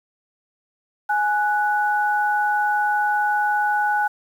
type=tone pair together; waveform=sine; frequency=834.7 / 1480 Hz; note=G#5 / F#6; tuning=+9 / 0 cents; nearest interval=minor seventh; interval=991 cents; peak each=-19 / -22 dBFS; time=1.09-4.08 s; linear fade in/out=10 ms; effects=8-bit